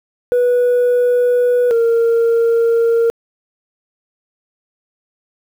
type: tone pair in turn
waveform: sine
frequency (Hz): 490 / 462.5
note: B4 / A#4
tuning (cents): -14 / -14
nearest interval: minor second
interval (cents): 100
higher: first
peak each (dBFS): -8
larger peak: neither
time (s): 0.32-1.71 / 1.71-3.1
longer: neither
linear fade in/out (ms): 0
effects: tanh soft clip ceiling -9 dBFS + 7-bit